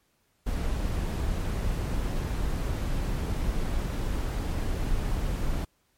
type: noise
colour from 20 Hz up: brown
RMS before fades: -28 dBFS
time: 0.46-5.65 s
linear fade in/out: 10 ms
effects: pink hiss -70 dBFS RMS until 5.97 s + MP3 64 kbps